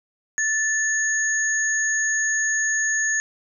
sine tone pair together, 1760 / 6640 Hz, A6 / G#8, 0 / -1 cents, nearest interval octave + major seventh, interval 2299 cents, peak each -21 / -24 dBFS, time 0.38-3.2 s, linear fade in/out 0 ms, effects none

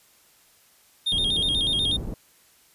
triangle tone with vibrato, 3446 Hz, A7, 37 cents flat, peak -20 dBFS, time 1.06-1.97 s, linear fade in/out 10 ms, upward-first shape square, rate 8.2 Hz, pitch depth 99 cents each way
pink low-pass noise, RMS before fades -32 dBFS, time 1.12-2.14 s, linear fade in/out 0 ms, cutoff 380 Hz, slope 12 dB/octave
effects white hiss -58 dBFS RMS until 2.74 s + resampled to 32000 Hz

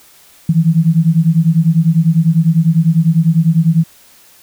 sine beating tone pair, 158.7 / 168.7 Hz, D#3 / E3, +35 / +40 cents, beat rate 10 Hz, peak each -11 dBFS, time 0.49-3.84 s, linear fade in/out 5 ms, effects white hiss -45 dBFS RMS until 4.42 s

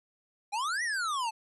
square exponential two-way sweep, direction up then down, 784 to 1975.5 to 860 Hz, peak -30 dBFS, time 0.52-1.31 s, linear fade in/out 20 ms, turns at 0.83 s, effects resampled to 24000 Hz

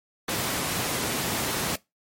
pink high-pass noise, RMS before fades -28 dBFS, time 0.28-1.76 s, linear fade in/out 5 ms, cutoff 120 Hz, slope 12 dB/octave, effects noise-tail reverb RT60 0.2 s tail -21 dB re dry + MP3 64 kbps

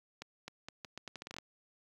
accelerating click train, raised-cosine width 0.2 ms, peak -26 dBFS, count 13, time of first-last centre 0.22-1.385 s, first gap 260 ms, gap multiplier 0.79, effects high-pass 60 Hz 12 dB/octave + 10-bit

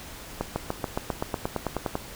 accelerating click train, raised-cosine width 1 ms, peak -12 dBFS, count 14, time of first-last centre 0.41-1.954 s, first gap 150 ms, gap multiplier 0.96, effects pink hiss -42 dBFS RMS until 2.15 s

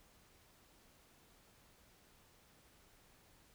silence, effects pink hiss -67 dBFS RMS until 3.54 s

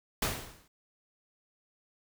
pink noise with exponential decay, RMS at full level -27 dBFS, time 0.22-0.68 s, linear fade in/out 5 ms, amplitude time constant 100 ms, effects none

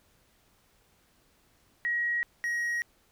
sine / triangle tone pair in turn, 1900 / 1892.7 Hz, A#6 / A#6, +33 / +26 cents, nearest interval unison, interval 7 cents, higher first, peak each -26 dBFS, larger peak neither, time 1.85-2.23 / 2.44-2.82 s, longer neither, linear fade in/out 0 ms, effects pink hiss -66 dBFS RMS until 3.11 s

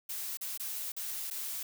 blue noise with dropouts, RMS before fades -38 dBFS, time 0.09-1.63 s, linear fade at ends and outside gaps 5 ms, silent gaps 0.372-0.411 / 0.576-0.597 / 0.92-0.965 / 1.302-1.309 s, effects none

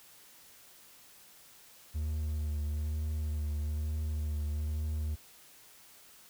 triangle tone with vibrato, 76 Hz, D#2, 40 cents flat, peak -29 dBFS, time 1.94-5.16 s, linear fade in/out 20 ms, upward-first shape triangle, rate 1.1 Hz, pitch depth 28 cents each way, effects white hiss -57 dBFS RMS until 6.29 s

